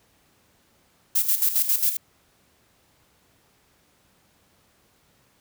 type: noise with tremolo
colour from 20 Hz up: violet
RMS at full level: -20 dBFS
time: 1.15-1.97 s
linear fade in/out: 10 ms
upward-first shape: square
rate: 7.4 Hz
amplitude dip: 65%
effects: pink hiss -62 dBFS RMS until 5.4 s + high-pass 60 Hz 12 dB/octave